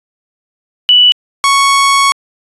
sine / sawtooth tone pair in turn, 2960 / 1108.7 Hz, F#7 / C#6, 0 / 0 cents, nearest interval octave + perfect fourth, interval 1700 cents, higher first, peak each -3 dBFS, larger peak neither, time 0.89-1.12 / 1.44-2.12 s, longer second, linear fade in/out 0 ms, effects resampled to 24000 Hz

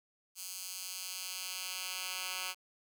10% pulse tone with high-pass filter sweep, 185 Hz, F#3, in tune, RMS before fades -41 dBFS, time 0.35-2.55 s, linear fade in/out 50 ms, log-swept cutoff 6200 to 2000 Hz, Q 0.83, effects none

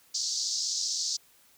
pink band-pass noise, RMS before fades -31 dBFS, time 0.14-1.17 s, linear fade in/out 10 ms, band 4400 to 6700 Hz, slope 48 dB/octave, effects white hiss -61 dBFS RMS until 1.57 s

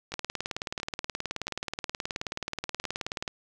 two click trains, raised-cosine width 0.2 ms, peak -21 / -14 dBFS, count 5 / 60, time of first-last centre 0.12-2.841 / 0.14-3.278 s, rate 1.47 / 18.8 Hz, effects none

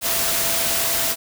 sine tone in noise, 669 Hz, E5, 25 cents sharp, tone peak -32 dBFS, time 0.01-1.16 s, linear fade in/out 50 ms, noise white, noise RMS -21 dBFS, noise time 0.01-1.16 s, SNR -14 dB, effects none

